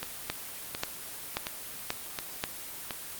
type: two click trains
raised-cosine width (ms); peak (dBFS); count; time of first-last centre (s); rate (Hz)
0.2; -11 / -15; 5 / 5; 0.3-2.439 / 0.03-2.908; 1.87 / 1.39
effects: white hiss -41 dBFS RMS until 3.19 s + Opus 24 kbps